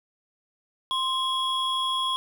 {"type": "tone pair together", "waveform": "triangle", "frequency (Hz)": [1048, 3327], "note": ["C6", "G#7"], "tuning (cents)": [2, 2], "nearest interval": "octave + minor sixth", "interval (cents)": 2000, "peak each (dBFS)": -25, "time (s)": [0.91, 2.16], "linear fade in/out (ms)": 0, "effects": []}